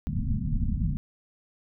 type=low-pass noise; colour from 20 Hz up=pink; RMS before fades=-27 dBFS; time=0.07-0.97 s; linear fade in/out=0 ms; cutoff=250 Hz; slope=96 dB/octave; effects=none